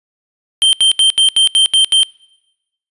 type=tone bursts; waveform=square; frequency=3136 Hz; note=G7; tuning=in tune; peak=-8 dBFS; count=8; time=0.62-2.032 s; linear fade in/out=0 ms; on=110 ms; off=76 ms; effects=noise-tail reverb RT60 1.0 s tail -25 dB re dry + resampled to 24000 Hz